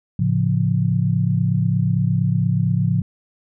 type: chord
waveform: sine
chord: A augmented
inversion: none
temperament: equal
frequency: 110 / 138.59 / 174.61 Hz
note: A2 / C#3 / E#3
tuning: 0 / 0 / 0 cents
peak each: -20 dBFS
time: 0.19-3.02 s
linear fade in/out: 5 ms
effects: none